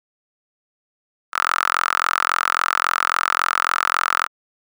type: tone with high-pass filter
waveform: sawtooth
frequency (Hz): 43.65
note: F1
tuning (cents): 0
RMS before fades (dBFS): -20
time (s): 1.32-4.28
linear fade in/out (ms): 50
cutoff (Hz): 1300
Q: 7.4
effects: none